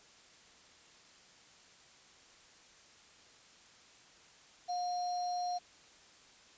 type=tone with sample-and-hold; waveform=sine; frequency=715 Hz; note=F5; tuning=41 cents sharp; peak=-33 dBFS; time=4.68-5.59 s; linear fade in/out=20 ms; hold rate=4900 Hz; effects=white hiss -60 dBFS RMS until 6.57 s + resampled to 16000 Hz